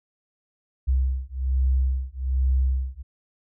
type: beating tone pair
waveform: sine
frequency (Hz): 64.6 / 65.8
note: C2 / C2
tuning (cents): -21 / +10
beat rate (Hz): 1.2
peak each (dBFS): -23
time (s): 0.87-3.03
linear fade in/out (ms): 20
effects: none

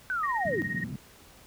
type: linear sweep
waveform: sine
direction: down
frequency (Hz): 1547 to 277.2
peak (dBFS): -27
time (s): 0.1-0.62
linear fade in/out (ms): 0
type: tone with tremolo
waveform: sine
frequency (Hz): 1867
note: A#6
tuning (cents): +2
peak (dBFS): -28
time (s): 0.23-0.84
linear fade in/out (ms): 5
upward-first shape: sine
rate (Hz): 17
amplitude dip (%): 75
type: band-pass noise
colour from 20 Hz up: pink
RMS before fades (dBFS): -36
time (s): 0.45-0.96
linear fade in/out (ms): 2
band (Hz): 120 to 230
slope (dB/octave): 24
effects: pink hiss -54 dBFS RMS until 1.46 s

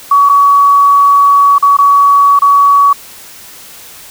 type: tone with dropouts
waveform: sine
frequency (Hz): 1130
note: C#6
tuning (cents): +33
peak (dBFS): -3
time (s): 0.11-2.93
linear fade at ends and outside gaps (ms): 5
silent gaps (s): 0.291-0.295 / 1.583-1.625 / 1.769-1.786 / 2.391-2.419
effects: white hiss -33 dBFS RMS until 4.1 s

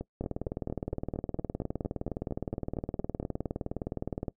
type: two click trains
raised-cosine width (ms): 2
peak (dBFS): -19 / -22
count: 80 / 15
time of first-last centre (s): 0.21-4.282 / 0.01-3.228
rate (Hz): 19.4 / 4.35
effects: noise-tail reverb RT60 0.1 s tail -21 dB re dry

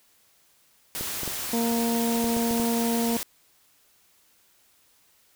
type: noise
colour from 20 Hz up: white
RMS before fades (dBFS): -32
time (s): 0.95-3.23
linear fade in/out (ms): 0
type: clicks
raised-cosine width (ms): 2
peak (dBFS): -20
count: 7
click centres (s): 1.01 / 1.233 / 1.277 / 2.243 / 2.368 / 2.51 / 2.599
type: harmonic tone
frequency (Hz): 232.3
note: A#3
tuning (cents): -6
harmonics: 1 / 2 / 3 / 4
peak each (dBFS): -24 / -30 / -34 / -36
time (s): 1.53-3.17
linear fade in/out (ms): 2
effects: white hiss -62 dBFS RMS until 5.35 s

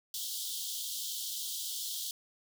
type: high-pass noise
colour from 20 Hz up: pink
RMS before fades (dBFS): -38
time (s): 0.14-2.11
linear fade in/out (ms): 2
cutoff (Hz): 3100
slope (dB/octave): 96
effects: none

